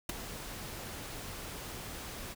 pink noise with ADSR envelope, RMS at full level -31 dBFS, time 0.09-2.35 s, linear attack 5 ms, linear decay 12 ms, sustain -12 dB, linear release 29 ms, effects none

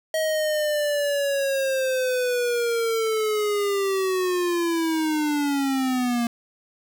square linear sweep, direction down, 636 to 233.3 Hz, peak -22 dBFS, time 0.14-6.27 s, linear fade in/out 2 ms, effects 8-bit

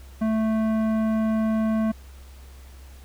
sine tone with tanh clipping, 220 Hz, A3, in tune, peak -22 dBFS, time 0.21-1.92 s, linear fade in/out 10 ms, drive 14 dB, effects added 66 Hz sine -42 dBFS peak until 3.04 s + pink hiss -53 dBFS RMS until 3.04 s

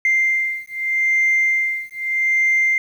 sine beating tone pair, 2093 / 2093.81 Hz, C7 / C7, 0 / +1 cents, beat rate 0.81 Hz, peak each -18 dBFS, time 0.05-2.78 s, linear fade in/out 2 ms, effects tanh soft clip ceiling -10 dBFS + 8-bit

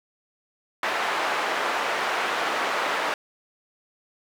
white band-pass noise, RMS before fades -26 dBFS, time 0.83-3.14 s, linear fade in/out 2 ms, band 490 to 1600 Hz, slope 12 dB/octave, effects none

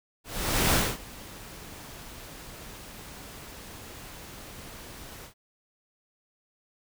pink noise with ADSR envelope, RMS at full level -22 dBFS, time 0.24-5.34 s, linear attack 490 ms, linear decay 240 ms, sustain -22 dB, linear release 100 ms, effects none

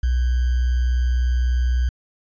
sine tone with sample-and-hold, 61.8 Hz, B1, 2 cents sharp, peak -16 dBFS, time 0.03-1.89 s, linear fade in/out 5 ms, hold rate 1575 Hz, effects resampled to 16000 Hz

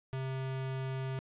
square tone, 132.4 Hz, C3, 21 cents sharp, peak -35 dBFS, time 0.13-1.19 s, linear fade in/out 0 ms, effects resampled to 8000 Hz + 12-bit

